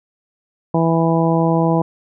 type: harmonic tone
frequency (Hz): 164.81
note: E3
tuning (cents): 0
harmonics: 1 / 2 / 3 / 4 / 5 / 6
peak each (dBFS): -16 / -19 / -21 / -22 / -23 / -24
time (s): 0.74-1.82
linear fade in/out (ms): 5
effects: none